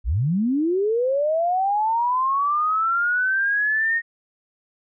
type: linear sweep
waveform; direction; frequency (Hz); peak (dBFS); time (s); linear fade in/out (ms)
sine; up; 44.16 to 1864.7; -18; 0.04-4.02; 50
effects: none